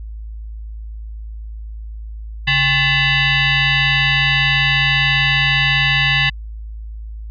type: tone with frequency modulation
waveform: sine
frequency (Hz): 139.2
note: C#3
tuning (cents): +8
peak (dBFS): -12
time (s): 2.47-6.3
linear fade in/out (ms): 10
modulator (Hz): 940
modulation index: 3.5
effects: added 54 Hz sine -27 dBFS peak until 7.3 s + resampled to 11025 Hz